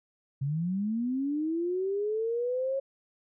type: linear sweep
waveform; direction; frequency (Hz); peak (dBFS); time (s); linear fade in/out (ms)
sine; up; 131.9 to 548; -27; 0.41-2.8; 10
effects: none